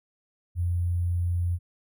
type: tone with sample-and-hold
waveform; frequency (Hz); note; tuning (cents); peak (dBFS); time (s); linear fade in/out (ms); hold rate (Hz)
sine; 87.5; F2; +4; -23; 0.55-1.59; 50; 11025
effects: none